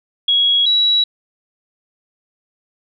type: tone pair in turn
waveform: sine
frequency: 3322 / 3900 Hz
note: G#7 / B7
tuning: 0 / -23 cents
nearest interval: minor third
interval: 277 cents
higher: second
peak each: -11 dBFS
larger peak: neither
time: 0.28-0.66 / 0.66-1.04 s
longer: neither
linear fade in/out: 5 ms
effects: none